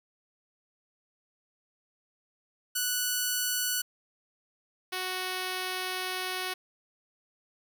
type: tone pair in turn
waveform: 5% pulse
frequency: 1480 / 370 Hz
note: F#6 / F#4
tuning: 0 / 0 cents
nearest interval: 2 octaves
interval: 2400 cents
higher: first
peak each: -16 / -20 dBFS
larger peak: first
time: 2.75-3.82 / 4.92-6.54 s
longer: second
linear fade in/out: 10 ms
effects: none